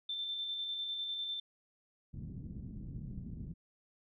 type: tone with tremolo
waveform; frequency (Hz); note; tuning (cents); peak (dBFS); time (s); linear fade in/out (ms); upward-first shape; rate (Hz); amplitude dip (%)
sine; 3554; A7; +17; -35; 0.09-1.4; 5; square; 10; 25
type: low-pass noise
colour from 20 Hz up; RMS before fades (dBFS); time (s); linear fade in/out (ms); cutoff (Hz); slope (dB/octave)
white; -44; 2.13-3.54; 20; 200; 24
effects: none